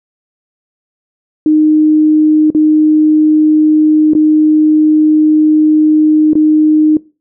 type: tone with dropouts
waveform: sine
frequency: 307.8 Hz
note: D#4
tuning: 19 cents flat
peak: -5 dBFS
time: 1.46-6.97 s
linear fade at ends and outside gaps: 2 ms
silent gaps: 2.503-2.548 / 4.135-4.15 / 6.333-6.353 s
effects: noise-tail reverb RT60 0.3 s tail -21 dB re dry